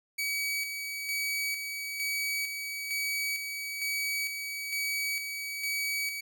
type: tone with tremolo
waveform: sawtooth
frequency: 2273 Hz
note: C#7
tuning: 43 cents sharp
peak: -26 dBFS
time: 0.18-6.21 s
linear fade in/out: 10 ms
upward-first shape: square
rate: 1.1 Hz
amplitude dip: 45%
effects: none